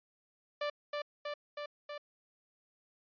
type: tone with echo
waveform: sawtooth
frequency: 587.3 Hz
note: D5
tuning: in tune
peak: -29 dBFS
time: 0.61-0.7 s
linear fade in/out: 5 ms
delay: 320 ms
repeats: 4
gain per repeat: -2 dB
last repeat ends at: 1.98 s
effects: resampled to 11025 Hz